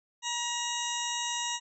harmonic tone with a mistuned harmonic, 952 Hz, A#5, 36 cents sharp, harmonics 1 / 2 / 3 / 4 / 6 / 7 / 8, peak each -36 / -40 / -37 / -37 / -39 / -40 / -40 dBFS, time 0.22-1.6 s, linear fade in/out 50 ms, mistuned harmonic 6, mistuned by +41 cents, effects none

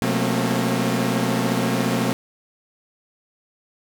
sawtooth tone cluster, 125.7 / 181.1 / 219.7 / 233.7 / 268.4 Hz, B2 / F#3 / A3 / A#3 / C4, +31 / -37 / -2 / +5 / +44 cents, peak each -22 dBFS, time 0.02-2.13 s, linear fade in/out 0 ms, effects none

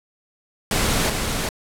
pink noise with echo, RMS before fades -20 dBFS, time 0.71-1.1 s, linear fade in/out 2 ms, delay 390 ms, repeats 1, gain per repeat -4 dB, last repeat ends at 1.49 s, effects low-pass 12000 Hz 12 dB/octave

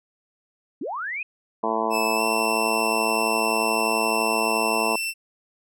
sine linear sweep, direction up, 220 to 2586 Hz, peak -27 dBFS, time 0.81-1.23 s, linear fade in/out 5 ms
harmonic tone, 111.6 Hz, A2, 25 cents sharp, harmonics 2 / 3 / 4 / 5 / 6 / 7 / 8 / 9 / 10, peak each -32 / -32 / -29 / -34 / -28 / -32 / -29 / -27 / -36 dBFS, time 1.63-4.96 s, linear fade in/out 5 ms
sawtooth tone with pitch glide, 2626 to 2683 Hz, E7 to E7, -7 to +30 cents, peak -22 dBFS, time 1.9-5.14 s, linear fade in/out 50 ms, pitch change +37 cents, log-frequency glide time 2.16-2.21 s
effects none

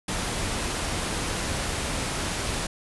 pink low-pass noise, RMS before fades -29 dBFS, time 0.08-2.67 s, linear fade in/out 5 ms, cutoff 11000 Hz, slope 96 dB/octave, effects none

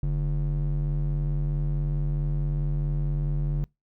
triangle ring-modulated tone, 93.8 Hz, F#2, 24 cents sharp, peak -18 dBFS, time 0.03-3.64 s, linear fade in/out 0 ms, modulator 51.5 Hz, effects noise-tail reverb RT60 0.2 s tail -25 dB re dry

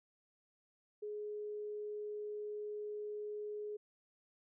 sine tone, 419.3 Hz, G#4, 17 cents sharp, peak -40 dBFS, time 1.02-3.77 s, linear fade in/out 10 ms, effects none

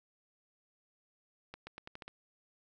accelerating click train, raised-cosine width 0.3 ms, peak -29 dBFS, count 7, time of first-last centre 1.54-2.08 s, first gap 130 ms, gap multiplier 0.85, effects none

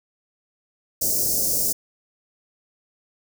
white band-stop noise, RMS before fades -22 dBFS, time 1.01-1.73 s, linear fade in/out 10 ms, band 640 to 5100 Hz, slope 48 dB/octave, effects none

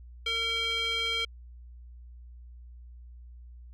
square tone with band-pass filter, 457.1 Hz, A#4, 34 cents flat, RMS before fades -30 dBFS, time 0.26-1.25 s, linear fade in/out 5 ms, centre 2900 Hz, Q 6.8, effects added 60 Hz sine -45 dBFS peak until 3.73 s

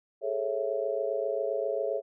sine chord, A major seventh, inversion third, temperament just, 412.5 / 440 / 550 / 660 Hz, G#4 / A4 / C#5 / E5, -12 / 0 / -14 / +2 cents, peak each -34 / -34 / -31 / -34 dBFS, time 0.21-2.02 s, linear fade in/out 50 ms, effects none

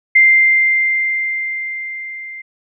sine tone with level ramp, 2093 Hz, C7, in tune, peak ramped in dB -5 to -28 dBFS, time 0.15-2.42 s, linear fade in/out 10 ms, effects none

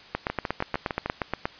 two click trains, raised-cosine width 0.5 ms, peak -12 / -10 dBFS, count 6 / 12, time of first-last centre 0.3-1.06 / 0.15-1.455 s, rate 6.58 / 8.43 Hz, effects white hiss -48 dBFS RMS until 1.59 s + resampled to 11025 Hz

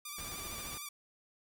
5% pulse tone with vibrato, 1177 Hz, D6, 3 cents sharp, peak -30 dBFS, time 0.05-0.89 s, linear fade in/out 5 ms, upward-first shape square, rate 13 Hz, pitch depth 34 cents each way
pink noise with tremolo, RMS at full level -46 dBFS, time 0.18-0.78 s, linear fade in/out 5 ms, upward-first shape square, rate 15 Hz, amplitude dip 25%
effects none

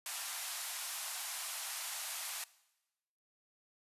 white band-pass noise, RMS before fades -42 dBFS, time 0.06-2.44 s, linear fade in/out 2 ms, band 650 to 13000 Hz, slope 48 dB/octave, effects noise-tail reverb RT60 1.0 s tail -20 dB re dry + resampled to 32000 Hz

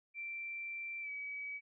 sine tone with pitch glide, 2349 to 2278 Hz, D7 to C#7, 0 to +47 cents, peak -40 dBFS, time 0.14-1.61 s, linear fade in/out 50 ms, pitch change -53 cents, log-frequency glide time 1.01-1.1 s, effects none

